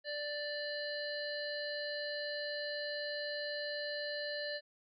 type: harmonic tone with a mistuned harmonic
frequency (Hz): 588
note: D5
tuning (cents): +2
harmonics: 1 / 3 / 5 / 7 / 8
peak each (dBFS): -40 / -42 / -51 / -43 / -51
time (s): 0.04-4.61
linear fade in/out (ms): 50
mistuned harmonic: 8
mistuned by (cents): -16
effects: none